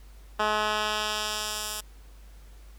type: tone with band-pass filter sweep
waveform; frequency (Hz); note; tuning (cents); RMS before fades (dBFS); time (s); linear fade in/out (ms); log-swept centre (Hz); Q
10% pulse; 212.8; G#3; +42; -29; 0.39-1.81; 10; 1400 to 10000; 0.74
effects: added 50 Hz sine -46 dBFS peak until 2.78 s + pink hiss -59 dBFS RMS until 2.78 s